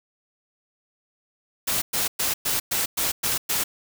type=noise bursts; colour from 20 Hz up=white; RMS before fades=-24 dBFS; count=8; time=1.67-3.64 s; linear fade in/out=10 ms; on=150 ms; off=110 ms; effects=none